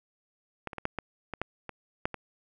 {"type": "clicks", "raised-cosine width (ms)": 0.5, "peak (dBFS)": [-19, -25, -21, -13, -17, -20, -15, -23, -12, -21], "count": 10, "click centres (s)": [0.673, 0.732, 0.783, 0.854, 0.987, 1.337, 1.416, 1.693, 2.055, 2.143], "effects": []}